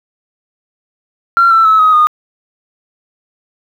sine tone with pitch steps, 1372 / 1334.5 / 1298 / 1262.5 / 1228 Hz, F6 / E6 / E6 / D#6 / D#6, -31 / +21 / -27 / +25 / -23 cents, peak -4 dBFS, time 1.37-2.07 s, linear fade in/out 0 ms, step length 140 ms, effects tanh soft clip ceiling -1 dBFS + 7-bit

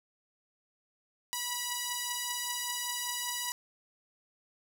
5% pulse beating tone pair, 971 / 976.1 Hz, B5 / B5, -30 / -21 cents, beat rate 5.1 Hz, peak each -27 / -22 dBFS, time 1.33-3.52 s, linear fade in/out 0 ms, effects none

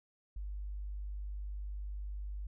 sine tone, 50 Hz, G1, 35 cents sharp, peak -38 dBFS, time 0.36-2.47 s, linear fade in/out 5 ms, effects none

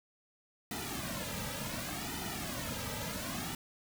pink noise with flanger, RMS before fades -39 dBFS, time 0.71-3.55 s, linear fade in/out 2 ms, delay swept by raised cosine 1.8 to 2.8 ms, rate 0.68 Hz, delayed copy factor -0.85, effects none

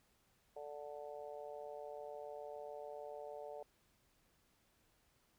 harmonic tone, 146.83 Hz, D3, in tune, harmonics 3 / 4 / 5 / 6, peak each -51 / -49 / -53 / -58 dBFS, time 0.56-3.63 s, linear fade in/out 5 ms, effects pink hiss -75 dBFS RMS until 5.38 s

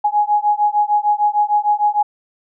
sine beating tone pair, 830.6 / 837.2 Hz, G#5 / G#5, 0 / +14 cents, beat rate 6.6 Hz, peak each -16 dBFS, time 0.04-2.03 s, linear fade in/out 10 ms, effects none

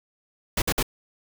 pink noise bursts, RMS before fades -23 dBFS, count 3, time 0.57-0.828 s, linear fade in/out 5 ms, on 50 ms, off 54 ms, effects none

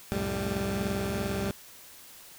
20% pulse tone cluster, 65.2 / 89.7 / 109.9 / 196.8 / 216.9 Hz, C2 / F2 / A2 / G3 / A3, -5 / +47 / -2 / +7 / -25 cents, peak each -33 / -33 / -32 / -26 / -35 dBFS, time 0.12-1.51 s, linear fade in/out 0 ms, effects white hiss -50 dBFS RMS until 2.38 s

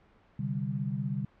sine chord, C suspended second, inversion none, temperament just, 130.81 / 147.16 / 196.22 Hz, C3 / D3 / G3, 0 / +4 / +2 cents, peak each -34 dBFS, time 0.39-1.25 s, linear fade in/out 5 ms, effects pink hiss -62 dBFS RMS until 1.4 s + low-pass 2000 Hz 12 dB/octave

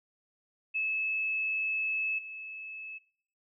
sine tone with level steps, 2601 Hz, E7, 24 cents flat, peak -28 / -39 dBFS, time 0.74-2.99 s, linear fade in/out 20 ms, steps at 2.18 s, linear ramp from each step 10 ms, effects noise-tail reverb RT60 0.6 s tail -20 dB re dry

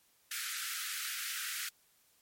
pink high-pass noise, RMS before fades -39 dBFS, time 0.31-1.69 s, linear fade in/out 5 ms, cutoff 1300 Hz, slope 96 dB/octave, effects white hiss -69 dBFS RMS until 2.21 s + MP3 64 kbps

